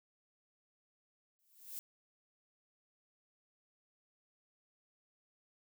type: noise with exponential growth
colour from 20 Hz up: violet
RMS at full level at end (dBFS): -41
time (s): 1.39-1.79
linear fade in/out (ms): 0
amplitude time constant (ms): 85
effects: none